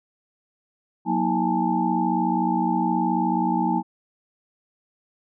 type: tone cluster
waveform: sine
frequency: 182 / 236.2 / 320.3 / 825 / 884 Hz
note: F#3 / A#3 / E4 / G#5 / A5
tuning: -28 / +23 / -50 / -12 / +8 cents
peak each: -26 dBFS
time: 1.05-3.83 s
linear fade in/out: 50 ms
effects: none